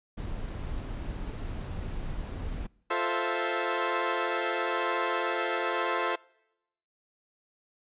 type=noise; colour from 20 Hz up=brown; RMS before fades=-35 dBFS; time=0.17-2.67 s; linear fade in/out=10 ms
type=chord; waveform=15% pulse; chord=F major seventh; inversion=none; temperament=equal with one note detuned; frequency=349.2 / 440 / 523.3 / 656.2 Hz; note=F4 / A4 / C5 / E5; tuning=0 / 0 / 0 / -8 cents; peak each=-26 / -26 / -26 / -28 dBFS; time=2.9-6.16 s; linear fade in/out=10 ms
effects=noise-tail reverb RT60 0.9 s tail -26 dB re dry + resampled to 8000 Hz